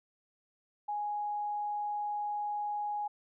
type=tone; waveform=sine; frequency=830.6 Hz; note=G#5; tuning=in tune; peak=-32 dBFS; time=0.88-3.08 s; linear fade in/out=10 ms; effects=none

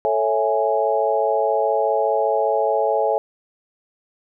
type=chord; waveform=sine; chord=A major seventh; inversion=none; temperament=equal; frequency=440 / 554.4 / 659.3 / 830.6 Hz; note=A4 / C#5 / E5 / G#5; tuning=0 / 0 / 0 / 0 cents; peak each=-22 dBFS; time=0.05-3.18 s; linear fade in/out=0 ms; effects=none

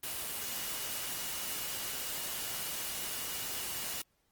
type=tone in noise; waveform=sine; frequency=2896 Hz; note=F#7; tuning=38 cents flat; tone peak=-49 dBFS; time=0.03-4.02 s; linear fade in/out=5 ms; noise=white; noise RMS=-38 dBFS; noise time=0.03-4.02 s; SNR=-14 dB; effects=pink hiss -75 dBFS RMS until 4.31 s + Opus 24 kbps

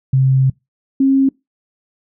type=tone pair in turn; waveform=sine; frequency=132.6 / 269.7 Hz; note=C3 / C#4; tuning=+23 / -47 cents; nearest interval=octave; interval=1230 cents; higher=second; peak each=-9 dBFS; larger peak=neither; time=0.13-0.5 / 1-1.29 s; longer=first; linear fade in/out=5 ms; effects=noise-tail reverb RT60 0.2 s tail -24 dB re dry

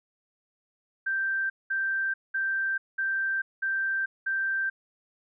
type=tone bursts; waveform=sine; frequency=1568 Hz; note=G6; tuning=in tune; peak=-25 dBFS; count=6; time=1.06-4.7 s; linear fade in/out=10 ms; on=440 ms; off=200 ms; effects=none

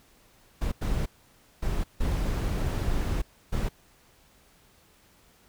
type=noise bursts at uneven times; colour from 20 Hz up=brown; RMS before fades=-27 dBFS; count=5; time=0.61-0.72 / 0.81-1.06 / 1.62-1.84 / 2-3.22 / 3.52-3.69 s; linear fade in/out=10 ms; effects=pink hiss -60 dBFS RMS until 5.48 s

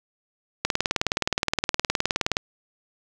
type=click train; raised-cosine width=0.2 ms; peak=-4 dBFS; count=34; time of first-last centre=0.65-2.369 s; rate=19.2 Hz; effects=none

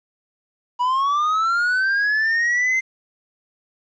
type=linear sweep; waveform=triangle; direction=up; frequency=968 to 2085 Hz; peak=-15 dBFS; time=0.79-2.81 s; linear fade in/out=20 ms; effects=resampled to 16000 Hz + 9-bit

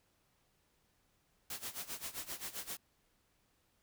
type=noise with tremolo; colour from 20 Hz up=white; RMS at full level=-41 dBFS; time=1.5-2.77 s; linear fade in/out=2 ms; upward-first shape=sine; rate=7.6 Hz; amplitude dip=85%; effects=pink hiss -75 dBFS RMS until 3.82 s

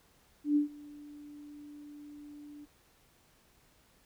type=tone with ADSR envelope; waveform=sine; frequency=293.7 Hz; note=D4; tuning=in tune; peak=-22 dBFS; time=0.44-2.66 s; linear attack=120 ms; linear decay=120 ms; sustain=-24 dB; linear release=23 ms; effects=pink hiss -66 dBFS RMS until 4.05 s

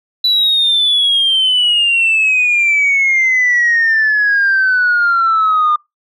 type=exponential sweep; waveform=sine; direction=down; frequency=3976 to 1207 Hz; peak=-8 dBFS; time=0.24-5.76 s; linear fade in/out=5 ms; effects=noise-tail reverb RT60 0.2 s tail -25 dB re dry + tanh soft clip ceiling -6 dBFS

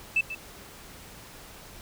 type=tone with echo; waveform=sine; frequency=2637 Hz; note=E7; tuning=in tune; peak=-19 dBFS; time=0.16-0.21 s; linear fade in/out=5 ms; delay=140 ms; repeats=1; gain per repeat=-13 dB; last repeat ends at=0.35 s; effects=tanh soft clip ceiling -16 dBFS + pink hiss -47 dBFS RMS until 1.81 s

